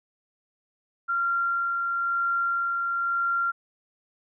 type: tone with tremolo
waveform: sine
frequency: 1381 Hz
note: F6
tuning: 20 cents flat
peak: -22 dBFS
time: 1.08-3.52 s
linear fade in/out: 20 ms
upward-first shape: sine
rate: 1 Hz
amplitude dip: 25%
effects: none